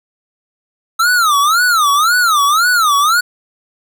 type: tone with vibrato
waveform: square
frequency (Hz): 1293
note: E6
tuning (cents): -34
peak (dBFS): -10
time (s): 0.99-3.21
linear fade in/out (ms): 10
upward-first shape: sine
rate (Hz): 1.9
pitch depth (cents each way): 240
effects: none